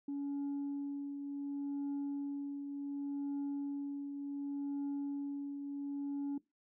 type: tone with tremolo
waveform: sine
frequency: 282.4 Hz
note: C#4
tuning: 32 cents sharp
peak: -32 dBFS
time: 0.08-6.38 s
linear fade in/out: 5 ms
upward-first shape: triangle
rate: 0.68 Hz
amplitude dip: 55%
effects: noise-tail reverb RT60 0.2 s tail -20 dB re dry + tanh soft clip ceiling -34 dBFS